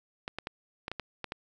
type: clicks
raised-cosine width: 0.3 ms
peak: -19 dBFS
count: 8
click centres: 0.279 / 0.386 / 0.471 / 0.881 / 0.916 / 0.997 / 1.243 / 1.321 s
effects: none